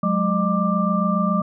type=tone cluster; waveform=sine; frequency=182.6 / 209.8 / 610 / 1182 Hz; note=F#3 / G#3 / D#5 / D6; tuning=-23 / +18 / -34 / +11 cents; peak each=-21 / -22 / -27 / -23 dBFS; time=0.03-1.42 s; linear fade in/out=5 ms; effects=none